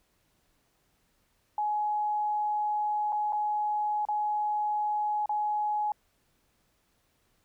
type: tone with dropouts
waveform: sine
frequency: 841 Hz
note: G#5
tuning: 22 cents sharp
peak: -26 dBFS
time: 1.58-5.92 s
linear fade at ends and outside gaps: 2 ms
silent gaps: 3.123-3.127 / 3.324-3.33 / 4.052-4.086 / 5.259-5.293 s
effects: pink hiss -71 dBFS RMS until 7.44 s